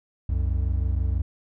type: tone pair together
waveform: triangle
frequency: 63.29 / 89.5 Hz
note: B1 / F2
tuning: +43 / +43 cents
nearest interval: tritone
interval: 600 cents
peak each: -21 / -24 dBFS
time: 0.29-1.22 s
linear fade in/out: 5 ms
effects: none